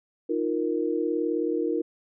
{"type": "chord", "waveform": "sine", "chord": "Eb suspended second", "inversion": "none", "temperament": "just", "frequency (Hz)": [311.1, 350, 466.7], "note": ["Eb4", "F4", "Bb4"], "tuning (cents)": [0, 4, 2], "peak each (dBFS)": -28, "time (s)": [0.29, 1.82], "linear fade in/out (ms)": 10, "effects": []}